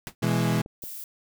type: noise with exponential decay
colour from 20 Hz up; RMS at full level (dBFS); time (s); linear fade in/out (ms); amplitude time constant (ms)
pink; -31; 0.07-0.15; 0; 16
type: chord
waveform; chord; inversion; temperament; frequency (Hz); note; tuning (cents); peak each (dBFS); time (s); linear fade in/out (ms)
35% pulse; E major; second; equal; 123.47 / 164.81 / 207.7; B2 / E3 / G#3; 0 / 0 / 0; -24 / -24 / -26; 0.22-0.62; 10
type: clicks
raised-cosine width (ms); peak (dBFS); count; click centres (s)
2; -28; 3; 0.59 / 0.661 / 0.838
type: noise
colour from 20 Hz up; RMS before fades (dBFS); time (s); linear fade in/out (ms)
violet; -38; 0.82-1.04; 2
effects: none